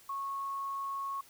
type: tone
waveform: sine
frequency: 1100 Hz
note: C#6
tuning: 14 cents flat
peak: -34 dBFS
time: 0.09-1.21 s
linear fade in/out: 5 ms
effects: white hiss -59 dBFS RMS until 1.29 s